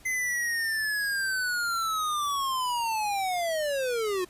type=linear sweep; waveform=square; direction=down; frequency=2057 to 352.3 Hz; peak=-27 dBFS; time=0.05-4.25 s; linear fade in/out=10 ms; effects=pink hiss -55 dBFS RMS until 4.29 s + resampled to 32000 Hz